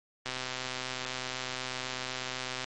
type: click train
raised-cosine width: 0.2 ms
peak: -17 dBFS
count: 306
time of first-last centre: 0.26-2.643 s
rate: 128 Hz
effects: MP3 48 kbps